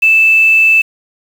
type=tone with quantisation; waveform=sine; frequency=2637 Hz; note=E7; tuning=in tune; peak=-5 dBFS; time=0.02-0.82 s; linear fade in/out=10 ms; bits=5; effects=none